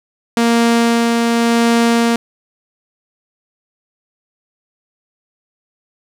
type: tone with tremolo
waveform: sawtooth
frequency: 233.1 Hz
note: A#3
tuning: in tune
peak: -6 dBFS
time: 0.37-2.16 s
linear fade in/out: 2 ms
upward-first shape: sine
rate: 0.9 Hz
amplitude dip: 25%
effects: low-pass 10000 Hz 12 dB/octave + 8-bit